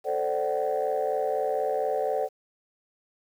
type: chord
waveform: sine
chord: D dominant seventh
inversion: second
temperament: equal with one note detuned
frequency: 440 / 523.3 / 587.3 / 755.1 Hz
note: A4 / C5 / D5 / F#5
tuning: 0 / 0 / 0 / +35 cents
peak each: -29 dBFS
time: 0.04-2.29 s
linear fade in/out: 50 ms
effects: tanh soft clip ceiling -17 dBFS + 9-bit